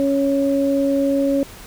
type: tone pair together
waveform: sine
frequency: 277.2 / 554.4 Hz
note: C#4 / C#5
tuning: 0 / 0 cents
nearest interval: octave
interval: 1200 cents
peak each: -17 / -19 dBFS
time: 0-1.43 s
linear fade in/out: 0 ms
effects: pink hiss -40 dBFS RMS until 1.66 s